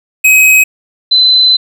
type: tone pair in turn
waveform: square / sine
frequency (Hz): 2536 / 4036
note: D#7 / B7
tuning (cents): +32 / +37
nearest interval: minor sixth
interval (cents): 805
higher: second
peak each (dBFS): -4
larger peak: neither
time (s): 0.24-0.64 / 1.11-1.57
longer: second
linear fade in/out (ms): 10
effects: none